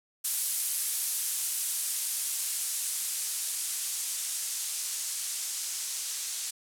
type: noise with low-pass filter sweep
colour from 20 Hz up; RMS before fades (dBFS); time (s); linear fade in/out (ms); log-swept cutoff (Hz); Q
violet; -33; 0.24-6.51; 10; 11000 to 7200; 1
effects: none